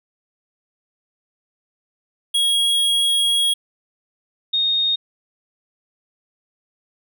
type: tone pair in turn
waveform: square / sine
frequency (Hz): 3301 / 3705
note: G#7 / A#7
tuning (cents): -11 / -11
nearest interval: major second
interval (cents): 200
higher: second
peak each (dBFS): -16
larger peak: neither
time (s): 2.34-3.54 / 4.53-4.96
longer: first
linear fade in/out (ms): 10
effects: none